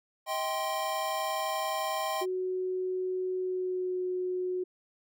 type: chord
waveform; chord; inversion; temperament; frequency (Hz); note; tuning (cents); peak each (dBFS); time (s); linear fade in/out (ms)
square; C minor; first; equal with one note detuned; 634.2 / 784 / 1046.5; Eb5 / G5 / C6; +33 / 0 / 0; -35; 0.26-2.26; 50
type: tone with pitch glide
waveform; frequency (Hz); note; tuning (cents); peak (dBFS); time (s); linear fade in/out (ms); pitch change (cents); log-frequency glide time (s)
sine; 370 to 365.5; F#4 to F#4; 0 to -21; -29; 2.21-4.64; 10; -21; 3.39-4.03
effects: none